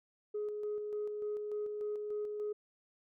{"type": "tone with tremolo", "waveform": "sine", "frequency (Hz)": 419.3, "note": "G#4", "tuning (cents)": 17, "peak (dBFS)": -33, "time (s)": [0.34, 2.53], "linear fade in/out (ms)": 10, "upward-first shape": "square", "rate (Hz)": 3.4, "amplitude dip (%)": 35, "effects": ["tanh soft clip ceiling -31 dBFS"]}